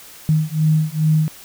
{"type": "beating tone pair", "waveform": "sine", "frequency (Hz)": [154.6, 157], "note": ["D#3", "D#3"], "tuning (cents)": [-11, 16], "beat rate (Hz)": 2.4, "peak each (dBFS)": -17, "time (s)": [0.29, 1.28], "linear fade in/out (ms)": 0, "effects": ["white hiss -41 dBFS RMS until 1.44 s"]}